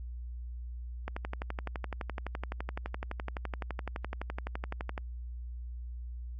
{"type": "click train", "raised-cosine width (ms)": 0.5, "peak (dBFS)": -21, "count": 47, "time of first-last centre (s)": [1.08, 4.978], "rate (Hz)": 11.8, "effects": ["added 60 Hz sine -38 dBFS peak until 6.39 s", "AAC 48 kbps"]}